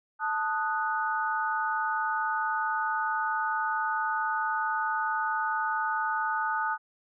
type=chord; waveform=sine; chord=D# diminished; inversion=second; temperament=equal; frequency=880 / 1244.5 / 1480 Hz; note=A5 / D#6 / F#6; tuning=0 / 0 / 0 cents; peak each=-30 / -31 / -31 dBFS; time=0.19-6.78 s; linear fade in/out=50 ms; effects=none